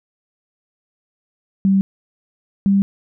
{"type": "tone pair in turn", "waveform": "sine", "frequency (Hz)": [194, 197.39], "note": ["G3", "G3"], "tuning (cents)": [-18, 12], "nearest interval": "unison", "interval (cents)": 30, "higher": "second", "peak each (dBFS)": -11, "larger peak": "neither", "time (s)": [[1.65, 1.81], [2.66, 2.82]], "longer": "neither", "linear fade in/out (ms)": 0, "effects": []}